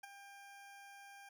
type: tone with ADSR envelope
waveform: 20% pulse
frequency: 798 Hz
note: G5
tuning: 31 cents sharp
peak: -40 dBFS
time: 0.03-1.29 s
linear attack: 9 ms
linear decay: 14 ms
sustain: -9 dB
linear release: 4 ms
effects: none